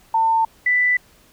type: tone pair in turn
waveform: sine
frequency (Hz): 899 / 1984.7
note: A5 / B6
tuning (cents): +37 / +8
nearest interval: octave + major second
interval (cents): 1371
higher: second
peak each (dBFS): -14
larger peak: neither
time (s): 0.14-0.45 / 0.66-0.97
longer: neither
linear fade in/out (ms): 5
effects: pink hiss -53 dBFS RMS until 1.32 s